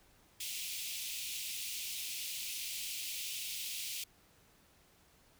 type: high-pass noise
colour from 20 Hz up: pink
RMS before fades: -41 dBFS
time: 0.4-4.04 s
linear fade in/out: 5 ms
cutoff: 2400 Hz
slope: 48 dB/octave
effects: pink hiss -66 dBFS RMS until 5.39 s